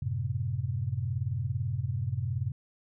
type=chord; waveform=sine; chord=F# diminished; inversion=none; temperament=equal; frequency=92.5 / 110 / 130.81 Hz; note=F#2 / A2 / C3; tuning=0 / 0 / 0 cents; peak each=-34 / -33 / -32 dBFS; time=0.02-2.52 s; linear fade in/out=5 ms; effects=none